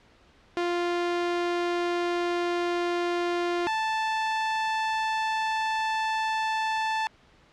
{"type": "tone pair in turn", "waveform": "sawtooth", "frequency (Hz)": [348.9, 879.2], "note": ["F4", "A5"], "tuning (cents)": [-2, -2], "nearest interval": "octave + major third", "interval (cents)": 1600, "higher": "second", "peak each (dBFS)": -21, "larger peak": "neither", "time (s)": [[0.57, 3.67], [3.67, 7.07]], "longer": "second", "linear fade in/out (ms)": 0, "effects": ["pink hiss -58 dBFS RMS until 7.52 s", "low-pass 4000 Hz 12 dB/octave"]}